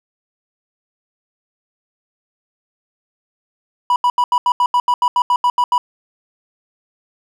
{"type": "tone bursts", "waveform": "triangle", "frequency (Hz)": 980, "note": "B5", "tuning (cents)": -14, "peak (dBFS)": -9, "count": 14, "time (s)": [3.9, 5.78], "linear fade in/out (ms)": 2, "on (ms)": 60, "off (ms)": 80, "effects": []}